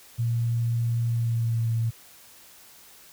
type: tone with pitch glide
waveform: sine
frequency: 117.2 to 114.39 Hz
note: A#2 to A#2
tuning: +10 to -32 cents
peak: -22 dBFS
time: 0.18-1.91 s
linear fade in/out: 20 ms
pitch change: -42 cents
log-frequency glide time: 1.05-1.68 s
effects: white hiss -51 dBFS RMS until 3.12 s